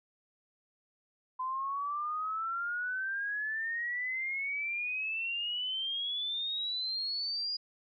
sine exponential sweep, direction up, 1019 to 4893 Hz, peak -32 dBFS, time 1.39-7.57 s, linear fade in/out 10 ms, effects none

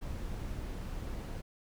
brown noise, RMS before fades -39 dBFS, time 0.01-1.42 s, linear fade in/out 20 ms, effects none

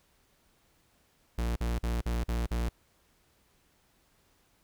45% pulse tone bursts, 58.2 Hz, A#1, 2 cents flat, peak -28 dBFS, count 6, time 1.38-2.69 s, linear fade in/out 5 ms, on 180 ms, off 46 ms, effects pink hiss -68 dBFS RMS until 4.63 s

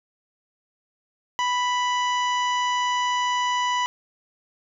harmonic tone, 987.8 Hz, B5, in tune, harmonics 1 / 2 / 3 / 4 / 5 / 6 / 7, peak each -22 / -29 / -30 / -43 / -45 / -39 / -43 dBFS, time 1.39-3.86 s, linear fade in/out 0 ms, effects none

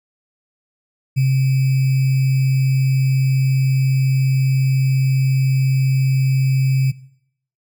sine tone with sample-and-hold, 132.8 Hz, C3, 26 cents sharp, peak -12 dBFS, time 1.16-6.92 s, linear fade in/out 20 ms, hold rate 2450 Hz, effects noise-tail reverb RT60 0.7 s tail -20 dB re dry

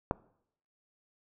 click, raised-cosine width 1 ms, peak -13 dBFS, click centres 0.111 s, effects noise-tail reverb RT60 0.7 s tail -22 dB re dry

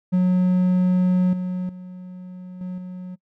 triangle tone with level steps, 182.3 Hz, F#3, 25 cents flat, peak -13 / -21 / -32 / -25 / -29 dBFS, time 0.12-3.16 s, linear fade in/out 20 ms, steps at 1.33 / 1.69 / 2.61 / 2.78 s, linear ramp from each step 2 ms, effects noise-tail reverb RT60 0.1 s tail -25 dB re dry

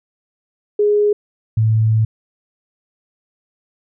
sine tone pair in turn, 415.3 / 110.38 Hz, G#4 / A2, 0 / +6 cents, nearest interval octave + major seventh, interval 2294 cents, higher first, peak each -11 / -11 dBFS, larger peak neither, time 0.79-1.13 / 1.57-2.05 s, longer second, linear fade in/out 5 ms, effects none

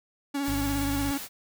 45% pulse tone with vibrato, 280.1 Hz, C#4, 18 cents sharp, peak -27 dBFS, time 0.34-1.18 s, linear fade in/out 10 ms, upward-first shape sine, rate 17 Hz, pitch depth 33 cents each way
white noise, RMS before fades -38 dBFS, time 0.42-1.29 s, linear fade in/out 50 ms
harmonic tone, 50.7 Hz, G#1, 41 cents flat, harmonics 1 / 2 / 3, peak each -33 / -34 / -43 dBFS, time 0.48-1.11 s, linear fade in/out 0 ms
effects none

